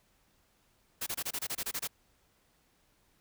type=noise bursts; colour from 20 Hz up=white; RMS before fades=-35 dBFS; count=11; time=1.01-1.876 s; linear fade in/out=10 ms; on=56 ms; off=25 ms; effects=pink hiss -70 dBFS RMS until 3.2 s